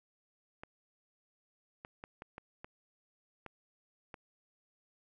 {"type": "clicks", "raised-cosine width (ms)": 0.5, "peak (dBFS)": -30, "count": 8, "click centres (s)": [0.635, 1.849, 2.039, 2.221, 2.381, 2.645, 3.463, 4.142], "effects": []}